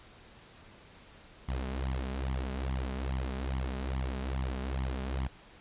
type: tone with flanger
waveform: sawtooth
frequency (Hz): 65.4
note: C2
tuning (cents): 0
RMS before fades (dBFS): -34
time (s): 1.48-5.28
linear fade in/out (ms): 10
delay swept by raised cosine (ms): 0.94 to 4.94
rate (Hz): 2.4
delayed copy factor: +0.85
effects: pink hiss -55 dBFS RMS until 5.6 s + resampled to 8000 Hz